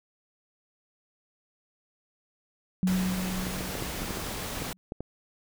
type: tone with exponential decay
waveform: sine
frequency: 185 Hz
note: F#3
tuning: in tune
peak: -21 dBFS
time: 2.83-4.77 s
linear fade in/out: 0 ms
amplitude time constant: 420 ms
type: noise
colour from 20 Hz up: pink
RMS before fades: -35 dBFS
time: 2.87-4.73 s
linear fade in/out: 2 ms
type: clicks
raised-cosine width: 2 ms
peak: -21 dBFS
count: 10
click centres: 3.468 / 3.608 / 3.753 / 3.824 / 4.019 / 4.107 / 4.172 / 4.622 / 4.921 / 5.006 s
effects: none